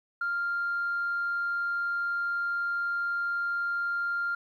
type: tone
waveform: sine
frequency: 1396 Hz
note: F6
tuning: 1 cent flat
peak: -26 dBFS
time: 0.21-4.35 s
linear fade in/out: 5 ms
effects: tanh soft clip ceiling -23 dBFS + 11-bit